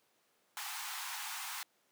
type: high-pass noise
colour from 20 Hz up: pink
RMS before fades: -42 dBFS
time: 0.57-1.63 s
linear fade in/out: 0 ms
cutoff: 770 Hz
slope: 96 dB/octave
effects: pink hiss -73 dBFS RMS until 1.91 s + high-pass 300 Hz 12 dB/octave